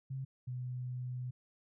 sine tone pair in turn, 133.3 / 125.43 Hz, C3 / B2, +33 / +27 cents, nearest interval minor second, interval 106 cents, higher first, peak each -37 / -37 dBFS, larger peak neither, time 0.1-0.25 / 0.47-1.31 s, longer second, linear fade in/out 10 ms, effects none

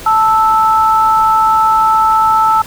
sine tone pair together, 880 / 1314.7 Hz, A5 / E6, 0 / -5 cents, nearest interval perfect fifth, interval 695 cents, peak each -10 dBFS, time 0.06-2.62 s, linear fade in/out 5 ms, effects pink hiss -31 dBFS RMS until 2.66 s

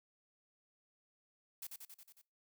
blue noise with echo, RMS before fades -45 dBFS, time 1.62-1.67 s, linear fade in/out 5 ms, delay 91 ms, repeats 6, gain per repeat -3 dB, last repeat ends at 2.216 s, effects noise-tail reverb RT60 0.3 s tail -23 dB re dry

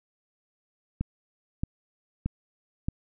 click train, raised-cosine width 5 ms, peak -15 dBFS, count 4, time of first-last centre 1.01-2.885 s, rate 1.6 Hz, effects none

